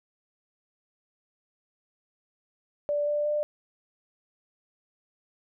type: tone with pitch steps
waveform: sine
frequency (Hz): 585 / 590.4 / 595.9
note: D5 / D5 / D5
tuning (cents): -7 / +9 / +25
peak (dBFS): -24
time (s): 2.89-3.43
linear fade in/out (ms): 0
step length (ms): 180
effects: none